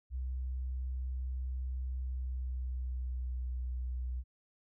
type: tone with pitch glide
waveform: sine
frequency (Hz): 63.9 to 62.26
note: C2 to B1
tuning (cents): -40 to +15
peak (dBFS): -34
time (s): 0.1-4.24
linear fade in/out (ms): 50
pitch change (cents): -45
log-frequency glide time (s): 1.97-3.49
effects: none